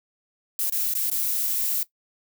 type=noise with dropouts; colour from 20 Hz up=violet; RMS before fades=-25 dBFS; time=0.59-1.83 s; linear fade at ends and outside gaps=2 ms; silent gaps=0.699-0.722 / 0.938-0.95 / 1.1-1.114 s; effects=noise-tail reverb RT60 0.1 s tail -17 dB re dry